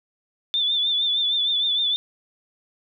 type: tone with vibrato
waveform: sine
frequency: 3520 Hz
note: A7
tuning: in tune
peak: -19 dBFS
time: 0.54-1.96 s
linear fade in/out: 0 ms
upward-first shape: triangle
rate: 6.5 Hz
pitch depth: 66 cents each way
effects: none